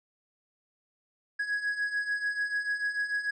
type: beating tone pair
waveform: triangle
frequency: 1661.2 / 1668 Hz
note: G#6 / G#6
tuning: 0 / +7 cents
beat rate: 6.8 Hz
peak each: -33 / -28 dBFS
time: 1.39-3.31 s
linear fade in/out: 10 ms
effects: resampled to 22050 Hz